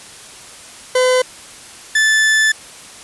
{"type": "tone pair in turn", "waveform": "40% pulse", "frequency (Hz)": [508, 1748.6], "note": ["B4", "A6"], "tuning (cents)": [49, -11], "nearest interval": "octave + major sixth", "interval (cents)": 2140, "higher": "second", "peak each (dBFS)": -10, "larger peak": "neither", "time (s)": [[0.95, 1.22], [1.95, 2.52]], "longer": "second", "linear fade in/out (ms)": 5, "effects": ["white hiss -37 dBFS RMS until 3.03 s", "resampled to 24000 Hz"]}